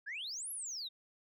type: exponential two-way sweep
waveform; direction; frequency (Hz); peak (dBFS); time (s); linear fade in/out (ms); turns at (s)
sine; up then down; 1568 to 11550 to 3603; -38; 0.06-0.89; 20; 0.51
effects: tanh soft clip ceiling -36 dBFS